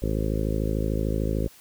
harmonic tone, 53.4 Hz, G#1, 49 cents sharp, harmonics 1 / 2 / 3 / 4 / 5 / 6 / 7 / 8 / 9 / 10, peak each -27 / -30 / -32 / -33 / -34 / -35 / -35 / -36 / -37 / -37 dBFS, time 0.02-1.48 s, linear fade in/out 5 ms, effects white hiss -52 dBFS RMS until 1.6 s

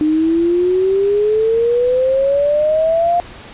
sine exponential sweep, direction up, 303.4 to 705 Hz, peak -11 dBFS, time 0.01-3.2 s, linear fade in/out 0 ms, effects pink hiss -36 dBFS RMS until 3.53 s + resampled to 8000 Hz

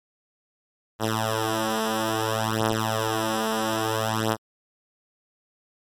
5% pulse beating tone pair, 110.2 / 110.8 Hz, A2 / A2, +3 / +13 cents, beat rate 0.6 Hz, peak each -15 / -14 dBFS, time 0.99-4.37 s, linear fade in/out 50 ms, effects MP3 64 kbps

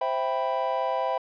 triangle chord, C major seventh, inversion none, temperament equal, 523.3 / 659.3 / 784 / 987.8 Hz, C5 / E5 / G5 / B5, 0 / 0 / 0 / 0 cents, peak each -28 dBFS, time 0.01-1.18 s, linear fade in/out 5 ms, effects resampled to 11025 Hz

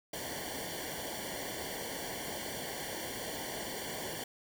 pink noise with comb filter, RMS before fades -40 dBFS, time 0.13-4.24 s, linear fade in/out 5 ms, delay 0.78 ms, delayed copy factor -1, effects none

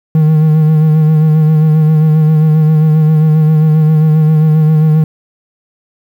triangle tone with vibrato, 155.56 Hz, D#3, in tune, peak -3 dBFS, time 0.15-5.04 s, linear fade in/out 2 ms, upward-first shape sine, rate 7.5 Hz, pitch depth 33 cents each way, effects 7-bit

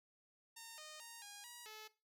5% pulse tone with pitch steps, 916 / 615 / 928 / 817 / 960 / 432.1 Hz, A#5 / D#5 / A#5 / G#5 / B5 / A4, -31 / -20 / -8 / -29 / -49 / -31 cents, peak -40 dBFS, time 0.56-1.88 s, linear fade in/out 10 ms, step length 220 ms, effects noise-tail reverb RT60 0.3 s tail -17 dB re dry

